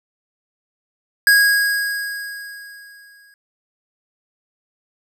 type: tone with exponential decay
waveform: square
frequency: 1646 Hz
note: G#6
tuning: 16 cents flat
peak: -9 dBFS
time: 1.27-3.34 s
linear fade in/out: 1 ms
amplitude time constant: 450 ms
effects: none